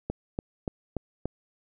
click train, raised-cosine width 2 ms, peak -16 dBFS, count 5, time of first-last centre 0.1-1.256 s, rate 3.46 Hz, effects none

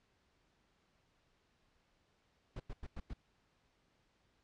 brown noise bursts, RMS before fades -43 dBFS, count 5, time 2.56-3.135 s, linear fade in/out 5 ms, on 39 ms, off 95 ms, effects pink hiss -75 dBFS RMS until 4.43 s + low-pass 5000 Hz 12 dB/octave

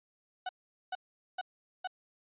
35% pulse tone bursts, 741 Hz, F#5, 2 cents sharp, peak -32 dBFS, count 4, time 0.46-1.874 s, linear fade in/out 5 ms, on 31 ms, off 430 ms, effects resampled to 8000 Hz

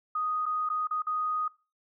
sine tone with dropouts, 1244.5 Hz, D#6, in tune, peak -27 dBFS, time 0.15-1.48 s, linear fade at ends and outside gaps 5 ms, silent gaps 0.457-0.462 / 0.69-0.699 / 0.872-0.909 / 1.021-1.068 s, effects noise-tail reverb RT60 0.3 s tail -21 dB re dry

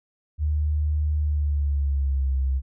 sine tone with pitch glide, 75.4 to 66.4 Hz, D2 to C2, +46 to +26 cents, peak -20 dBFS, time 0.38-2.62 s, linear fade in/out 50 ms, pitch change -220 cents, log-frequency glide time 1.2-2.34 s, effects none

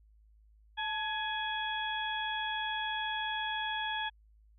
harmonic tone with a mistuned harmonic, 837 Hz, G#5, 13 cents sharp, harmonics 1 / 2 / 3 / 4, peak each -36 / -37 / -44 / -38 dBFS, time 0.77-4.1 s, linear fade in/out 20 ms, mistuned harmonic 1, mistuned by +73 cents, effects added 53 Hz sine -59 dBFS peak until 4.58 s

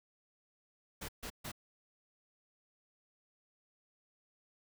pink noise bursts, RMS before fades -43 dBFS, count 3, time 1.01-1.518 s, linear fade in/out 10 ms, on 76 ms, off 140 ms, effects none

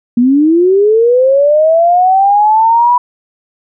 sine linear sweep, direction up, 233.1 to 987.8 Hz, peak -5 dBFS, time 0.17-2.98 s, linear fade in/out 5 ms, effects none

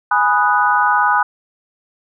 sine chord, G# minor seventh, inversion none, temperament equal, 830.6 / 987.8 / 1244.5 / 1480 Hz, G#5 / B5 / D#6 / F#6, 0 / 0 / 0 / 0 cents, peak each -17 dBFS, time 0.11-1.23 s, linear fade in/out 5 ms, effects none

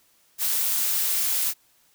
blue noise, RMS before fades -24 dBFS, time 0.38-1.54 s, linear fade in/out 50 ms, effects white hiss -62 dBFS RMS until 1.94 s

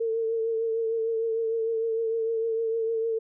sine tone with vibrato, 452 Hz, A4, 47 cents sharp, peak -24 dBFS, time 0-3.19 s, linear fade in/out 10 ms, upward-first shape triangle, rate 6.6 Hz, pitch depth 36 cents each way, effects none

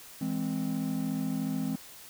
triangle chord, E augmented, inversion none, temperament equal, 164.81 / 207.7 / 261.6 Hz, E3 / G#3 / B#3, 0 / 0 / 0 cents, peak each -33 / -32 / -30 dBFS, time 0.21-1.76 s, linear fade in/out 5 ms, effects white hiss -49 dBFS RMS until 2.09 s

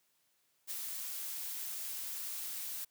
blue noise with ADSR envelope, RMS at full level -38 dBFS, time 0.67-2.85 s, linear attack 40 ms, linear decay 10 ms, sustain -3 dB, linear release 9 ms, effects white hiss -75 dBFS RMS until 2.9 s + high-pass 100 Hz 12 dB/octave

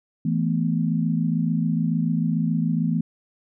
sine chord, E suspended fourth, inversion none, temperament equal, 164.81 / 220 / 246.9 Hz, E3 / A3 / B3, 0 / 0 / 0 cents, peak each -22 / -25 / -26 dBFS, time 0.25-3.01 s, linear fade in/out 5 ms, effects none

